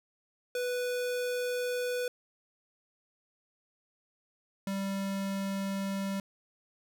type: tone pair in turn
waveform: square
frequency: 493.9 / 195.65 Hz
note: B4 / G3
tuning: 0 / -3 cents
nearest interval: octave + major third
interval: 1603 cents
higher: first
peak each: -31 / -32 dBFS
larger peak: first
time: 0.55-2.08 / 4.67-6.2 s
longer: neither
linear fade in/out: 2 ms
effects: none